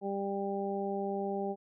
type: harmonic tone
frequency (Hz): 198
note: G3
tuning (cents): +18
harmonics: 1 / 2 / 3 / 4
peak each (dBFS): -37 / -35 / -40 / -38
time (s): 0.01-1.56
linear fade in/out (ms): 50
effects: none

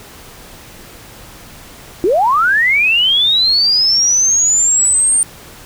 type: linear sweep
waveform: sine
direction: up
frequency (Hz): 321.1 to 8870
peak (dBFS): -9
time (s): 2.04-5.23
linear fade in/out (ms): 0
effects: pink hiss -37 dBFS RMS until 5.65 s

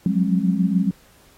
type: tone cluster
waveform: sine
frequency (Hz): 178.9 / 185.9 / 204.3 / 268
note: F3 / F#3 / G#3 / C4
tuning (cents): +42 / +8 / -28 / +42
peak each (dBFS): -21 / -21 / -22 / -26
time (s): 0.06-0.91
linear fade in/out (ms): 2
effects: pink hiss -54 dBFS RMS until 1.37 s + AAC 48 kbps

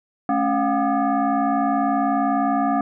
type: tone with frequency modulation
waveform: sine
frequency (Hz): 216.1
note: A3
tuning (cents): -31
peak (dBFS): -17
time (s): 0.29-2.81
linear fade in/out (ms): 2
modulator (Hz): 493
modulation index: 1.8
effects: none

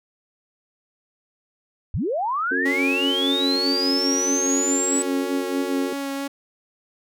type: linear sweep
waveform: sine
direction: up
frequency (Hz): 55 to 7950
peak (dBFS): -21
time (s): 1.94-5.02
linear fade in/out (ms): 0
type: harmonic tone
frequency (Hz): 90.8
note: F#2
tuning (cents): -32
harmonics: 3 / 4 / 5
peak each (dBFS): -26 / -28 / -30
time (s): 2.51-5.93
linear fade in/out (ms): 5
type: tone with vibrato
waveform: sawtooth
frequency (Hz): 277.2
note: C#4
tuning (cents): 0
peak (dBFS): -22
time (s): 2.65-6.28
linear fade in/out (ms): 10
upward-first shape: sine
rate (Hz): 3.1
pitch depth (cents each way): 12
effects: none

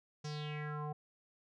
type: tone with low-pass filter sweep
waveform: square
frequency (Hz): 150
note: D3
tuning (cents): +37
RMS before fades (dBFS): -41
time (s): 0.24-0.93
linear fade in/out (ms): 10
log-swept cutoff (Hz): 6000 to 780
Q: 4.5
effects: none

